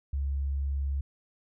sine tone, 69.3 Hz, C#2, in tune, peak -27 dBFS, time 0.13-1.01 s, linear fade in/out 5 ms, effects none

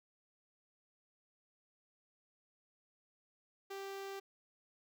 sawtooth tone with notch filter, 392 Hz, G4, in tune, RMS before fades -45 dBFS, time 3.7-4.2 s, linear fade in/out 10 ms, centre 9400 Hz, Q 1.9, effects none

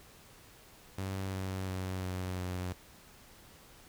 sawtooth tone with pitch steps, 96 / 94.68 / 93.37 / 92.09 / 90.82 Hz, G2 / F#2 / F#2 / F#2 / F#2, -36 / +40 / +16 / -8 / -32 cents, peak -31 dBFS, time 0.98-2.73 s, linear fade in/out 5 ms, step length 350 ms, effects pink hiss -57 dBFS RMS until 3.88 s

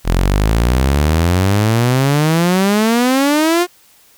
sawtooth exponential sweep, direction up, 41.2 to 361.3 Hz, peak -7 dBFS, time 0.04-3.67 s, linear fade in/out 50 ms, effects white hiss -49 dBFS RMS until 4.17 s

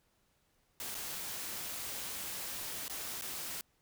white noise with dropouts, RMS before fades -41 dBFS, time 0.8-3.61 s, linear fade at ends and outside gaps 1 ms, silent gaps 0.945-0.95 / 2.881-2.897 / 3.212-3.221 s, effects pink hiss -74 dBFS RMS until 3.81 s

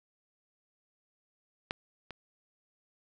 clicks, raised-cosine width 0.3 ms, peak -16 / -26 dBFS, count 2, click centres 1.709 / 2.107 s, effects none

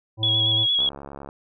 harmonic tone, 109.7 Hz, A2, 5 cents flat, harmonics 1 / 3 / 5 / 7 / 9, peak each -26 / -36 / -40 / -43 / -45 dBFS, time 0.17-0.67 s, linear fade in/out 50 ms
sine tone with vibrato, 3346 Hz, G#7, 12 cents sharp, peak -18 dBFS, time 0.23-0.89 s, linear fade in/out 2 ms, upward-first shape square, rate 8.7 Hz, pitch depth 20 cents each way
click train, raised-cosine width 1 ms, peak -23 dBFS, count 36, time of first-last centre 0.79-1.289 s, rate 70.1 Hz
effects none

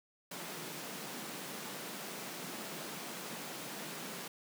pink high-pass noise, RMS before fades -44 dBFS, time 0.31-4.28 s, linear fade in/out 5 ms, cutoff 150 Hz, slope 48 dB/octave, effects none

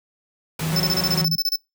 pink noise, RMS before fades -29 dBFS, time 0.59-1.22 s, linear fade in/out 5 ms
sine tone with tremolo, 160 Hz, D#3, 49 cents sharp, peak -20 dBFS, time 0.61-1.36 s, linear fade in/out 5 ms, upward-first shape triangle, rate 2 Hz, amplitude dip 85%
sawtooth tone, 185 Hz, F#3, in tune, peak -22 dBFS, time 0.72-1.25 s, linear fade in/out 2 ms
square tone bursts, 5274 Hz, E8, in tune, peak -19 dBFS, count 12, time 0.76-1.559 s, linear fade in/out 2 ms, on 40 ms, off 29 ms
effects noise-tail reverb RT60 0.2 s tail -23 dB re dry + high-pass 80 Hz 12 dB/octave

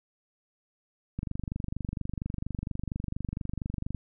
click train, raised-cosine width 5 ms, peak -20 dBFS, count 68, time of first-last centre 1.19-3.947 s, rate 24.3 Hz, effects none

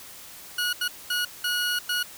20% pulse tone bursts at uneven times, 1453 Hz, F#6, 32 cents flat, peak -19 dBFS, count 5, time 0.58-0.73 / 0.81-0.88 / 1.1-1.25 / 1.44-1.79 / 1.89-2.03 s, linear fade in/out 5 ms, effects white hiss -44 dBFS RMS until 2.17 s

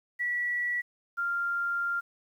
sine tone pair in turn, 1944 / 1393 Hz, B6 / F6, -28 / -5 cents, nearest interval tritone, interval 577 cents, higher first, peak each -27 dBFS, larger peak neither, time 0.19-0.82 / 1.17-2.01 s, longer second, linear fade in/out 20 ms, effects 10-bit

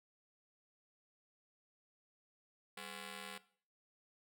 5% pulse ring-modulated tone, 310 Hz, D#4, 6 cents flat, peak -32 dBFS, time 2.77-3.38 s, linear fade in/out 5 ms, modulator 115 Hz, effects noise-tail reverb RT60 0.5 s tail -18 dB re dry

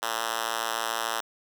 5% pulse tone with high-pass filter, 113.4 Hz, A#2, 47 cents flat, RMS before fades -30 dBFS, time 0.02-1.21 s, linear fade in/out 10 ms, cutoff 810 Hz, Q 0.62, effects none

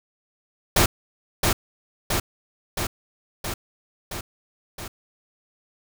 pink noise with echo, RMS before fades -17 dBFS, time 0.76-0.86 s, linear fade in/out 5 ms, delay 670 ms, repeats 6, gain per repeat -3 dB, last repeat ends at 4.88 s, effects none

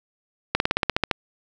slowing click train, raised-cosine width 0.3 ms, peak -3 dBFS, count 10, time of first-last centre 0.55-1.112 s, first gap 51 ms, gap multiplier 1.05, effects none

